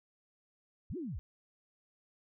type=linear two-way sweep; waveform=sine; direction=up then down; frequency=39.65 to 381.4 to 39.65 Hz; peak=-37 dBFS; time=0.9-1.19 s; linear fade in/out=0 ms; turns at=0.97 s; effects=none